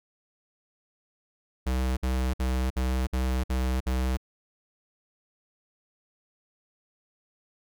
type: tone bursts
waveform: square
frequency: 64 Hz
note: C2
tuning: 38 cents flat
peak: -25 dBFS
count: 7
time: 1.66-4.172 s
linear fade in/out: 10 ms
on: 310 ms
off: 57 ms
effects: none